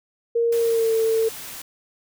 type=tone with pitch glide; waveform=sine; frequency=466.2 to 448 Hz; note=A#4 to A4; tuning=0 to +31 cents; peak=-17 dBFS; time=0.35-1.29 s; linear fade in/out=10 ms; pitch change=-69 cents; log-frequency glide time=0.56-0.94 s
type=noise; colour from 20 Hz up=white; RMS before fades=-36 dBFS; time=0.52-1.62 s; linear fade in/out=5 ms
effects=none